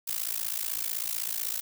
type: noise with amplitude modulation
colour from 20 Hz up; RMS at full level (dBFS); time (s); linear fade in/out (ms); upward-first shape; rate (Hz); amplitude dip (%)
blue; -28; 0.07-1.61; 10; sine; 55.9; 95
effects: none